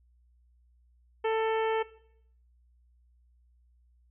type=harmonic tone; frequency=443.8 Hz; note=A4; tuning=15 cents sharp; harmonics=1 / 2 / 3 / 4 / 5 / 6 / 7; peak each=-26 / -32 / -40 / -41 / -42 / -44 / -46 dBFS; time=1.24-1.83 s; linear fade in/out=10 ms; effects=noise-tail reverb RT60 0.7 s tail -19 dB re dry + added 60 Hz sine -61 dBFS peak until 4.1 s